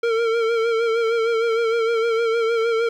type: tone with vibrato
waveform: square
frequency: 457.4 Hz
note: A#4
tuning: 33 cents flat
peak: -18 dBFS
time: 0.03-2.89 s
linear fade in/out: 5 ms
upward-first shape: sine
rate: 6.5 Hz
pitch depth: 46 cents each way
effects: low-pass 3000 Hz 12 dB/octave + 9-bit